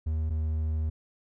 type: tone pair in turn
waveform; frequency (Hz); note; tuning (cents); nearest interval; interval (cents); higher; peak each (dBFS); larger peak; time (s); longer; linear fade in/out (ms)
triangle; 78.6 / 78.3; D#2 / D#2; +18 / +11; unison; 7; first; -24; neither; 0.06-0.3 / 0.3-0.9; second; 10
effects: none